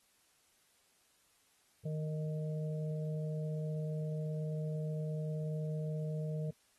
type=harmonic tone; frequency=154.7 Hz; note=D#3; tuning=10 cents flat; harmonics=1 / 3 / 4; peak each=-35 / -45 / -47 dBFS; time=1.85-6.51 s; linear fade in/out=10 ms; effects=white hiss -71 dBFS RMS until 6.78 s + AAC 32 kbps

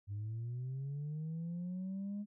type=linear sweep; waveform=sine; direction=up; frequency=98.7 to 208.5 Hz; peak=-36 dBFS; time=0.07-2.26 s; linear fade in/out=50 ms; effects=tanh soft clip ceiling -36 dBFS

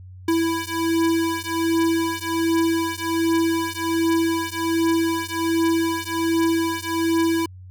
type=beating tone pair; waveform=square; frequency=329.6 / 330.9 Hz; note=E4 / E4; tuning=0 / +7 cents; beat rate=1.3 Hz; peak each=-23 dBFS; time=0.28-7.46 s; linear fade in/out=5 ms; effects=added 92 Hz sine -38 dBFS peak until 7.7 s

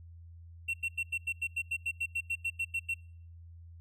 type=tone bursts; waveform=triangle; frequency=2720 Hz; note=F7; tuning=46 cents flat; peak=-28 dBFS; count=16; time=0.68-2.943 s; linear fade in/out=10 ms; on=58 ms; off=89 ms; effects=noise-tail reverb RT60 0.6 s tail -25 dB re dry + added 84 Hz sine -48 dBFS peak until 3.8 s

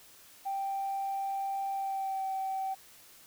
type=tone with pitch glide; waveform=sine; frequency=784 to 768.8 Hz; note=G5 to G5; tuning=0 to -34 cents; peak=-30 dBFS; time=0.45-2.75 s; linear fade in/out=20 ms; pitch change=-34 cents; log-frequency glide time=1.72-2.26 s; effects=tanh soft clip ceiling -27 dBFS + white hiss -56 dBFS RMS until 3.26 s

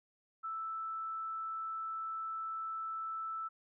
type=tone; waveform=sine; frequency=1319 Hz; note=E6; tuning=1 cent sharp; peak=-37 dBFS; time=0.43-3.49 s; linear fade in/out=20 ms; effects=none

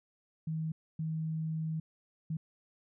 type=tone bursts at uneven times; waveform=sine; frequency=159.1 Hz; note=D#3; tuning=39 cents sharp; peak=-32 dBFS; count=3; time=0.47-0.72 / 0.99-1.8 / 2.3-2.37 s; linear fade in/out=5 ms; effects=none

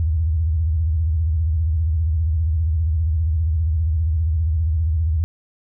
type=tone with vibrato; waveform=sine; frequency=79.7 Hz; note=D#2; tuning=42 cents sharp; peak=-16 dBFS; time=0-5.24 s; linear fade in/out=0 ms; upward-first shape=square; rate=15 Hz; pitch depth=120 cents each way; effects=none

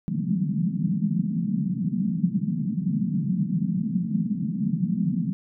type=band-pass noise; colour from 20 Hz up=pink; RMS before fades=-25 dBFS; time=0.08-5.33 s; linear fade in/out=0 ms; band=160 to 220 Hz; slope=48 dB/octave; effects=none

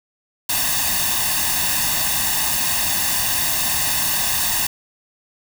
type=noise with comb filter; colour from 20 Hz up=white; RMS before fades=-20 dBFS; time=0.49-4.67 s; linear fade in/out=5 ms; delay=1.1 ms; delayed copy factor=+0.8; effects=none

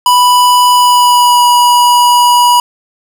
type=tone with pitch glide; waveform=square; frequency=987.8 to 972 Hz; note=B5 to B5; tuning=0 to -28 cents; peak=-5 dBFS; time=0.06-2.6 s; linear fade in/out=2 ms; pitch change=-28 cents; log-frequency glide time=0.71-1.45 s; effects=none

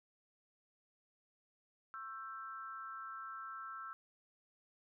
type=tone with amplitude modulation; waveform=sine; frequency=1330 Hz; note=E6; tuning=15 cents sharp; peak=-40 dBFS; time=1.94-3.93 s; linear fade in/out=0 ms; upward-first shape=sine; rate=239 Hz; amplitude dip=90%; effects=none

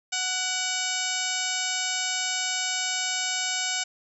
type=harmonic tone with a mistuned harmonic; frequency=740 Hz; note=F#5; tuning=in tune; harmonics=1 / 2 / 3 / 4 / 5 / 6 / 7 / 8 / 9 / 10; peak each=-37 / -34 / -34 / -33 / -36 / -38 / -35 / -36 / -38 / -32 dBFS; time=0.12-3.84 s; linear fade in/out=10 ms; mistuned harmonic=3; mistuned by=+46 cents; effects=none

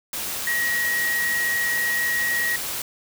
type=tone in noise; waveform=sine; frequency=1900 Hz; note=A#6; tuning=33 cents sharp; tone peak=-21 dBFS; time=0.47-2.56 s; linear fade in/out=2 ms; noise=white; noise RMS=-29 dBFS; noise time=0.13-2.82 s; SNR=+5 dB; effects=none

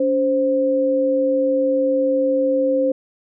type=tone pair together; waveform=sine; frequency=283.2 / 523.3 Hz; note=C#4 / C5; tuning=+37 / 0 cents; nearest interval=major seventh; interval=1063 cents; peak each=-21 / -16 dBFS; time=0-2.92 s; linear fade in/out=5 ms; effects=none

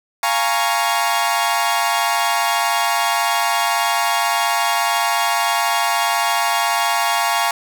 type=chord; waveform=sawtooth; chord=Bb minor seventh; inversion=second; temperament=equal with one note detuned; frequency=696.4 / 830.6 / 932.3 / 1108.7 Hz; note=F5 / Ab5 / Bb5 / Db6; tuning=-5 / 0 / 0 / 0 cents; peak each=-18 dBFS; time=0.23-7.51 s; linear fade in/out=2 ms; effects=none

